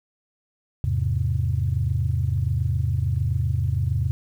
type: chord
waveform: sine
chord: E augmented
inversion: none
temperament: equal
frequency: 82.41 / 103.83 / 130.81 Hz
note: E2 / G#2 / B#2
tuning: 0 / 0 / 0 cents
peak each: -24 dBFS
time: 0.84-4.11 s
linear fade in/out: 0 ms
effects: tanh soft clip ceiling -11 dBFS + 9-bit

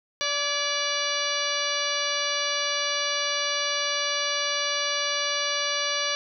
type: harmonic tone with a mistuned harmonic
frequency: 580 Hz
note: D5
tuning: 22 cents flat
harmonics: 1 / 2 / 3 / 4 / 5 / 6 / 7 / 8 / 10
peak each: -33 / -33 / -33 / -33 / -33 / -33 / -33 / -33 / -33 dBFS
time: 0.21-6.15 s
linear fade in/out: 0 ms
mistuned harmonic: 3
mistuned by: -42 cents
effects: none

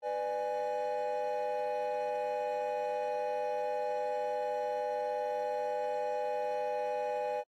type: chord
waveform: triangle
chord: G# diminished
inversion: first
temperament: just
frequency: 498.4 / 598 / 830.6 Hz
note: B4 / D5 / G#5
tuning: +16 / +31 / 0 cents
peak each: -33 dBFS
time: 0.02-7.44 s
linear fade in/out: 50 ms
effects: tanh soft clip ceiling -25 dBFS + AAC 48 kbps

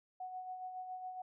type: tone with tremolo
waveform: sine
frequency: 740 Hz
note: F#5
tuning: in tune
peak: -40 dBFS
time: 0.2-1.22 s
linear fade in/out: 5 ms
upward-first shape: sine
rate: 7.2 Hz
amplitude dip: 45%
effects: none

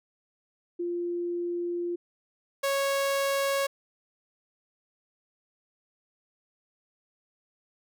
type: tone pair in turn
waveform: sine / sawtooth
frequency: 347.9 / 552.3 Hz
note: F4 / C#5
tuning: -7 / -6 cents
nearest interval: minor sixth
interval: 801 cents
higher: second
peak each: -28 / -21 dBFS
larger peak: second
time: 0.79-1.96 / 2.63-3.67 s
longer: first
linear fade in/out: 10 ms
effects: none

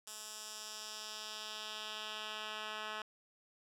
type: tone with band-pass filter sweep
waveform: 10% pulse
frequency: 214.8 Hz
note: A3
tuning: 41 cents flat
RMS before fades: -45 dBFS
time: 0.07-3.02 s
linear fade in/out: 2 ms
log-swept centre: 7900 to 2100 Hz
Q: 1.4
effects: none

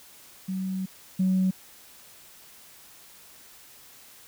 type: tone pair in turn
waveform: sine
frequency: 188.8 / 187.28 Hz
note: F#3 / F#3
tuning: +35 / +21 cents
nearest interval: unison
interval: 14 cents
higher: first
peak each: -27 / -19 dBFS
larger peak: second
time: 0.48-0.86 / 1.19-1.51 s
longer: first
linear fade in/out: 10 ms
effects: tanh soft clip ceiling -16 dBFS + white hiss -51 dBFS RMS until 4.27 s

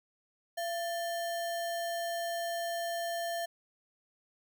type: tone with sample-and-hold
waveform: sine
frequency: 680 Hz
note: F5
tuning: 46 cents flat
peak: -32 dBFS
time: 0.57-3.46 s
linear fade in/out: 10 ms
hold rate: 2450 Hz
effects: none

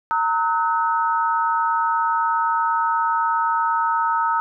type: tone cluster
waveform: sine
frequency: 919 / 1282 / 1490 Hz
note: A#5 / E6 / F#6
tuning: -25 / -49 / +12 cents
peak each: -20 / -21 / -28 dBFS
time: 0.11-4.4 s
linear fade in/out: 0 ms
effects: none

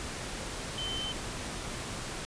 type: tone in noise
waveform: sine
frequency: 3075 Hz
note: G7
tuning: 34 cents flat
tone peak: -34 dBFS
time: 0.78-1.12 s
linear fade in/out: 0 ms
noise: pink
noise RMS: -38 dBFS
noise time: 0-2.25 s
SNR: +1 dB
effects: resampled to 22050 Hz

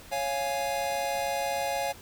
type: chord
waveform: square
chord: Db major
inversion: none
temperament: equal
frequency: 554.4 / 698.5 / 830.6 Hz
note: Db5 / F5 / Ab5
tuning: 0 / 0 / 0 cents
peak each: -33 dBFS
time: 0.11-1.93 s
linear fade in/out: 20 ms
effects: pink hiss -49 dBFS RMS until 2.01 s

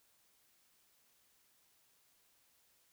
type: silence
effects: white hiss -72 dBFS RMS until 2.92 s

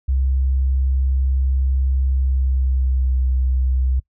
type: tone with pitch glide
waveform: sine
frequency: 66 to 64.23 Hz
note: C2 to C2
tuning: +16 to -31 cents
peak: -15 dBFS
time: 0.08-4 s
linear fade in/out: 10 ms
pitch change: -47 cents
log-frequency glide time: 2.09-3.2 s
effects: noise-tail reverb RT60 0.1 s tail -23 dB re dry

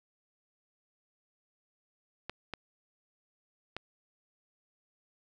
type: clicks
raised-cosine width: 0.3 ms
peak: -21 dBFS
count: 3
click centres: 2.296 / 2.537 / 3.766 s
effects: none

